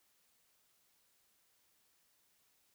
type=silence; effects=white hiss -74 dBFS RMS until 2.74 s